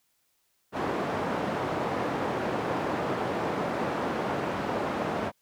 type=band-pass noise; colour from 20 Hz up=white; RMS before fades=-30 dBFS; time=0.72-5.32 s; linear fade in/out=50 ms; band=130 to 840 Hz; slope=12 dB/octave; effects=white hiss -72 dBFS RMS until 5.41 s